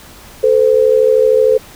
sine tone pair together, 440 / 513.1 Hz, A4 / C5, 0 / -34 cents, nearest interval minor third, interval 266 cents, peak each -10 dBFS, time 0.43-1.58 s, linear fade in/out 10 ms, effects pink hiss -38 dBFS RMS until 1.75 s

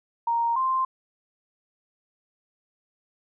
sine tone pair in turn, 932.3 / 1046.5 Hz, A#5 / C6, 0 / 0 cents, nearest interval major second, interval 200 cents, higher second, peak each -21 dBFS, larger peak neither, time 0.27-0.56 / 0.56-0.85 s, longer neither, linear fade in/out 5 ms, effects none

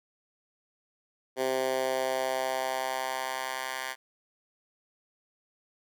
10% pulse tone with high-pass filter sweep, 130.81 Hz, C3, in tune, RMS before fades -31 dBFS, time 1.36-3.96 s, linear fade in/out 50 ms, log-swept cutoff 410 to 1300 Hz, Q 1.8, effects none

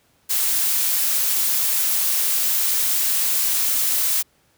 blue noise, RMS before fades -20 dBFS, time 0.29-4.23 s, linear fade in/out 20 ms, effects pink hiss -61 dBFS RMS until 4.57 s + high-pass 60 Hz 12 dB/octave

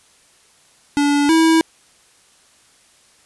square tone pair in turn, 287.7 / 324.3 Hz, D4 / E4, -36 / -28 cents, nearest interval major second, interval 208 cents, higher second, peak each -14 / -11 dBFS, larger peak second, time 0.97-1.29 / 1.29-1.61 s, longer neither, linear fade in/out 0 ms, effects white hiss -53 dBFS RMS until 3.25 s + resampled to 24000 Hz

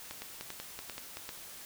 two click trains, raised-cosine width 0.2 ms, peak -23 / -23 dBFS, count 4 / 6, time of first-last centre 0.11-1.291 / 0.22-1.171 s, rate 2.54 / 5.26 Hz, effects white hiss -48 dBFS RMS until 1.65 s

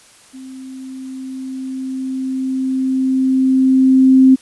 sine tone with level ramp, 262.2 Hz, C4, 4 cents sharp, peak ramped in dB -31 to -4 dBFS, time 0.33-4.36 s, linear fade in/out 20 ms, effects white hiss -46 dBFS RMS until 4.41 s + resampled to 24000 Hz

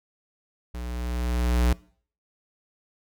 square tone with level ramp, 60.4 Hz, B1, 38 cents flat, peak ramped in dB -33 to -18 dBFS, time 0.74-1.73 s, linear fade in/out 5 ms, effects noise-tail reverb RT60 0.5 s tail -22 dB re dry

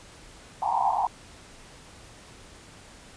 pink band-pass noise, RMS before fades -25 dBFS, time 0.62-1.07 s, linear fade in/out 2 ms, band 730 to 1000 Hz, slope 96 dB/octave, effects pink hiss -49 dBFS RMS until 3.16 s + resampled to 22050 Hz

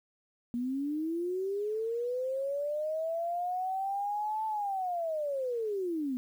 sine linear two-way sweep, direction up then down, 235.3 to 880 to 244.2 Hz, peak -30 dBFS, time 0.54-6.17 s, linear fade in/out 0 ms, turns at 4.46 s, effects 10-bit

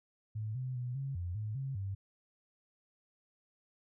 sine tone with pitch steps, 108.2 / 128.6 / 123.6 / 136.4 / 88 / 107.1 / 135.1 / 97.8 Hz, A2 / C3 / B2 / C#3 / F2 / A2 / C#3 / G2, -29 / -30 / +2 / -28 / +14 / -46 / -44 / -4 cents, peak -35 dBFS, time 0.35-1.95 s, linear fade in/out 10 ms, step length 200 ms, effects none

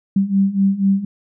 sine beating tone pair, 193.3 / 197.4 Hz, G3 / G3, -24 / +12 cents, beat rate 4.1 Hz, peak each -18 / -15 dBFS, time 0.16-1.05 s, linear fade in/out 5 ms, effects none

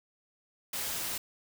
white noise, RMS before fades -35 dBFS, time 0.73-1.18 s, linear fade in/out 5 ms, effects none

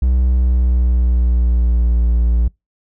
triangle tone with pitch glide, 62.9 to 58.35 Hz, B1 to A#1, +32 to +2 cents, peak -9 dBFS, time 0.02-2.48 s, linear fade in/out 5 ms, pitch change -130 cents, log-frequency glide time 0.2-2.02 s, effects noise-tail reverb RT60 0.2 s tail -26 dB re dry

